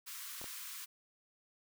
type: high-pass noise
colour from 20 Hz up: white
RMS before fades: -46 dBFS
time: 0.06-0.86 s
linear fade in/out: 20 ms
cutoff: 1000 Hz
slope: 96 dB/octave
type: clicks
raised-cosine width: 1 ms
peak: -35 / -34 dBFS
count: 2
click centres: 0.415 / 0.442 s
effects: none